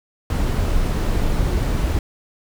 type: noise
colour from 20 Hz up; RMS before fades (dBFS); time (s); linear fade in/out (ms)
brown; -19; 0.3-1.99; 2
effects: none